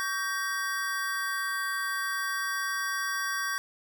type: chord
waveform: square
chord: G diminished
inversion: second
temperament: just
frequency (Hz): 1128.9 / 1568 / 1881.6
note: Db6 / G6 / Bb6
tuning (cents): +31 / 0 / +16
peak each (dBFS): -35 / -32 / -37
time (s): 0-3.58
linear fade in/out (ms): 0
effects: none